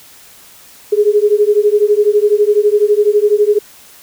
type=beating tone pair; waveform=sine; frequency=410.8 / 422.8 Hz; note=G#4 / G#4; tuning=-19 / +31 cents; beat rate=12 Hz; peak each=-11 dBFS; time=0.92-3.59 s; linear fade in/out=10 ms; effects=white hiss -41 dBFS RMS until 4.02 s